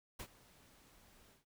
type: noise with ADSR envelope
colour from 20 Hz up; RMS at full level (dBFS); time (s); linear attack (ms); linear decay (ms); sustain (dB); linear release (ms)
pink; -45; 0.19-1.45; 9; 68; -20; 140
effects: none